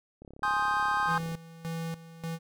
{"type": "click train", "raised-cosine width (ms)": 2, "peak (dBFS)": -34, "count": 40, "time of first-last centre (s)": [0.22, 1.347], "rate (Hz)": 34.6}
{"type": "chord", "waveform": "triangle", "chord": "Ab major seventh", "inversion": "none", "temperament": "equal with one note detuned", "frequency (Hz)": [830.6, 1053.8, 1244.5, 1568], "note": ["Ab5", "C6", "Eb6", "G6"], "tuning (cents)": [0, 12, 0, 0], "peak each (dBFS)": -29, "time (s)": [0.43, 1.18], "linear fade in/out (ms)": 2}
{"type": "tone with tremolo", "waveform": "square", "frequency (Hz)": 164.81, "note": "E3", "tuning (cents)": 0, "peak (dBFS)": -33, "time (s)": [1.06, 2.39], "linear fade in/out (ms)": 50, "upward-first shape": "square", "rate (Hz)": 1.7, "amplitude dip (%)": 80}
{"effects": []}